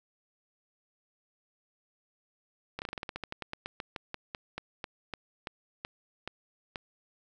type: slowing click train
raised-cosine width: 0.3 ms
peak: -20 dBFS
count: 25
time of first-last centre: 2.79-6.758 s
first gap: 29 ms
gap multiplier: 1.13
effects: none